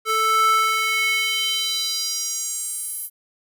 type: tone with high-pass filter sweep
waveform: square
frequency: 440 Hz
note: A4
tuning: in tune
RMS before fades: -22 dBFS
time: 0.05-3.1 s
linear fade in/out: 50 ms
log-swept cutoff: 900 to 12000 Hz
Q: 3.4
effects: none